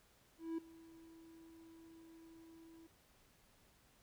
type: tone with ADSR envelope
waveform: triangle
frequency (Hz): 327.8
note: E4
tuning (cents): -10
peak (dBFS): -35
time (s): 0.38-2.87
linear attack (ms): 200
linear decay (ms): 7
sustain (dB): -20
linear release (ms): 5
effects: pink hiss -70 dBFS RMS until 4.02 s